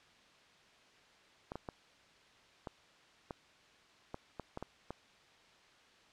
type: clicks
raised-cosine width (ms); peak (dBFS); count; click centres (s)
1; -27; 10; 1.519 / 1.556 / 1.688 / 2.672 / 3.308 / 4.144 / 4.397 / 4.574 / 4.626 / 4.906
effects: white hiss -63 dBFS RMS until 6.12 s + low-pass 4000 Hz 12 dB/octave